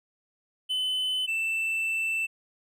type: tone pair in turn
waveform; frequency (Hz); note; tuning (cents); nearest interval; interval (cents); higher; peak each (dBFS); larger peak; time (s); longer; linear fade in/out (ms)
triangle; 3028 / 2661; F#7 / E7; +39 / +16; major second; 223; first; -24; neither; 0.69-1.27 / 1.27-2.27; second; 20
effects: none